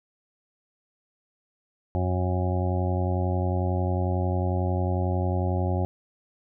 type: harmonic tone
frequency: 91.1 Hz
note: F#2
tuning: 26 cents flat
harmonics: 1 / 2 / 3 / 4 / 6 / 7 / 8 / 9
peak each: -24 / -32 / -35 / -33 / -35 / -37 / -36 / -37 dBFS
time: 1.95-5.85 s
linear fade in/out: 0 ms
effects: none